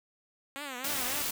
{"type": "tone with vibrato", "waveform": "5% pulse", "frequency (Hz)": 268.6, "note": "C4", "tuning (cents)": 46, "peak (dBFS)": -26, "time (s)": [0.56, 1.22], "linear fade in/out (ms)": 0, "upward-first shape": "triangle", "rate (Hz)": 3.6, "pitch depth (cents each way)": 190}
{"type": "noise", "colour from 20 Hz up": "white", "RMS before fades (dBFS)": -33, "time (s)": [0.84, 1.31], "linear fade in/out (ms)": 5}
{"effects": []}